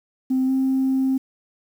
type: tone with pitch glide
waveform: sine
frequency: 260.3 to 264.5 Hz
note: C4 to C4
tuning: -9 to +19 cents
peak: -16 dBFS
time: 0.3-1.18 s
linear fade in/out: 10 ms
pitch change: +28 cents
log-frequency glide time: 0.46-0.51 s
effects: tanh soft clip ceiling -14 dBFS + 8-bit